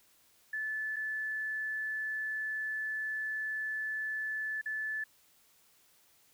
sine tone with dropouts, 1739 Hz, A6, 21 cents flat, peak -33 dBFS, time 0.53-5.04 s, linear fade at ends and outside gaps 5 ms, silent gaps 0.961-0.965 / 4.614-4.658 s, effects white hiss -66 dBFS RMS until 6.33 s

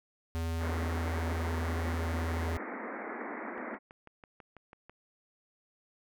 square tone, 82.41 Hz, E2, in tune, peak -32 dBFS, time 0.35-2.57 s, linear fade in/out 0 ms
pink band-pass noise, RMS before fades -40 dBFS, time 0.58-3.79 s, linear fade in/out 50 ms, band 210 to 2200 Hz, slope 96 dB/octave
click train, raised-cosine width 0.5 ms, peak -35 dBFS, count 9, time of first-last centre 3.58-4.896 s, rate 6.08 Hz
effects none

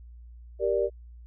sine chord, G minor, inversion none, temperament just, 392 / 470.4 / 588 Hz, G4 / Bb4 / D5, 0 / +16 / +2 cents, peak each -27 dBFS, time 0.59-0.9 s, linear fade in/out 50 ms, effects added 59 Hz sine -44 dBFS peak until 1.26 s

